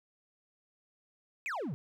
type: exponential sweep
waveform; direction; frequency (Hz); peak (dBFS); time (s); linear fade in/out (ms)
triangle; down; 2637 to 119.6; -32; 1.46-1.74; 0
effects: none